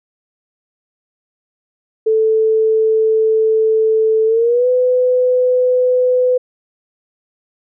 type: tone with pitch glide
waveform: sine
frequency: 440 to 502.5 Hz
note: A4 to B4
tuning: 0 to +30 cents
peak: -10 dBFS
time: 2.06-6.38 s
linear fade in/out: 10 ms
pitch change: +230 cents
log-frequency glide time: 4.26-4.68 s
effects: none